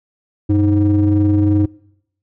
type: ring-modulated tone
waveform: triangle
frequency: 107.2 Hz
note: A2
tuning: 45 cents flat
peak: -6 dBFS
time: 0.49-1.66 s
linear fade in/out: 10 ms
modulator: 203 Hz
effects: noise-tail reverb RT60 0.8 s tail -24 dB re dry